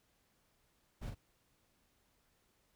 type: noise with echo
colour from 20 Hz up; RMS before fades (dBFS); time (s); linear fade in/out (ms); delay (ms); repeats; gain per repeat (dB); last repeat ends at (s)
brown; -42; 1.01-1.11; 20; 41; 1; -4; 1.151
effects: pink hiss -75 dBFS RMS until 2.75 s